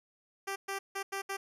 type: tone bursts at uneven times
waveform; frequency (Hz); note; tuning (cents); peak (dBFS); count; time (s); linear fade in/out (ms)
10% pulse; 392; G4; 0; -26; 5; 0.47-0.56 / 0.68-0.79 / 0.95-1.03 / 1.12-1.22 / 1.29-1.37; 10
effects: resampled to 32000 Hz